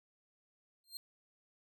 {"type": "tone with exponential growth", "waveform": "sawtooth", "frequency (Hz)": 4186, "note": "C8", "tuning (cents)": 0, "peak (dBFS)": -36, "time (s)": [0.84, 0.97], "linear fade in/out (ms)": 1, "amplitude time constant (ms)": 27, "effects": []}